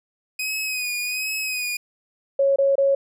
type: tone with vibrato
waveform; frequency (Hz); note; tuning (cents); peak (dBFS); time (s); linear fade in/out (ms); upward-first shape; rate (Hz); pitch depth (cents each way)
sawtooth; 2505; D#7; +11; -21; 0.39-1.77; 5; sine; 1.3; 45
type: tone bursts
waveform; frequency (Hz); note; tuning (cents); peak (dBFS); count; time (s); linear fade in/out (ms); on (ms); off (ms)
sine; 551; C#5; -11; -15; 3; 2.39-2.95; 5; 170; 25
effects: none